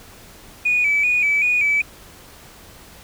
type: tone with vibrato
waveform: sine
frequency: 2380 Hz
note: D7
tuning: 22 cents sharp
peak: -14 dBFS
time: 0.65-1.82 s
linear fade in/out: 10 ms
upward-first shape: square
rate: 2.6 Hz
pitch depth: 59 cents each way
effects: tanh soft clip ceiling -10 dBFS + pink hiss -44 dBFS RMS until 3.03 s